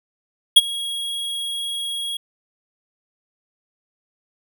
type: tone with ADSR envelope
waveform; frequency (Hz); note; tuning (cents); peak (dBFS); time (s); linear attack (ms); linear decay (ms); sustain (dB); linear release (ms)
square; 3306; G#7; -9; -4; 0.56-2.17; 11; 32; -21; 4
effects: none